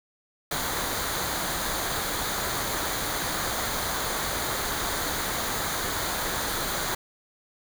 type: noise with comb filter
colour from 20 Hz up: pink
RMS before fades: -29 dBFS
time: 0.51-6.95 s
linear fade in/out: 5 ms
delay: 0.37 ms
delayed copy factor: -0.55
effects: none